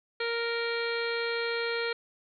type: harmonic tone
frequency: 466.2 Hz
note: A#4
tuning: in tune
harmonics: 1 / 2 / 3 / 4 / 5 / 6 / 7 / 8 / 9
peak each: -31 / -42 / -36 / -38 / -37 / -47 / -43 / -46 / -39 dBFS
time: 0.2-1.93 s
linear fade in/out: 5 ms
effects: none